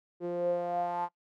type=tone with band-pass filter sweep; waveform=sawtooth; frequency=174.61 Hz; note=F3; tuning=in tune; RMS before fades=-32 dBFS; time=0.2-1.09 s; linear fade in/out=50 ms; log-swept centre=400 to 930 Hz; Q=8.8; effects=noise-tail reverb RT60 0.1 s tail -20 dB re dry